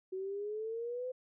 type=exponential sweep; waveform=sine; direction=up; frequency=372.1 to 514 Hz; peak=-36 dBFS; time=0.12-1.12 s; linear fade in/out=10 ms; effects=none